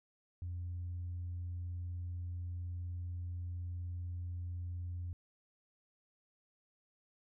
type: tone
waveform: sine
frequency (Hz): 87.9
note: F2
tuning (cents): +12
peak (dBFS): -37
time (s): 0.42-5.13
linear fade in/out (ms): 0
effects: tanh soft clip ceiling -35 dBFS